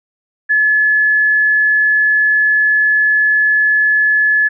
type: tone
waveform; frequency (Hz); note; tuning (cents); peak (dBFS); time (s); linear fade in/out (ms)
sine; 1714; A6; -46; -9; 0.49-4.49; 20
effects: none